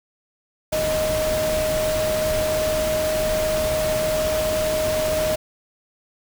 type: tone in noise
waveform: sine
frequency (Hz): 622.3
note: D#5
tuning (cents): 0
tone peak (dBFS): -20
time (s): 0.72-5.36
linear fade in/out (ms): 10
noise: pink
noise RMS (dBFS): -27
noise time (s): 0.72-5.36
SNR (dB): +4
effects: none